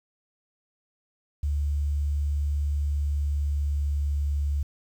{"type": "tone with pitch glide", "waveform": "sine", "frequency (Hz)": [72.6, 71.97], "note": ["D2", "D2"], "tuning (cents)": [-19, -34], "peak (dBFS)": -23, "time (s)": [1.43, 4.63], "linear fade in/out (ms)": 5, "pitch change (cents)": -15, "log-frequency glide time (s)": [2.69, 4.32], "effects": ["9-bit"]}